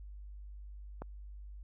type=click; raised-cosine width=1 ms; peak=-27 dBFS; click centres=1.02 s; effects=added 50 Hz sine -45 dBFS peak until 1.63 s